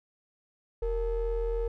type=ring-modulated tone; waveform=triangle; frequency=210.6 Hz; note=G#3; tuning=24 cents sharp; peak=-22 dBFS; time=0.82-1.68 s; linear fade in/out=5 ms; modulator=252 Hz; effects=none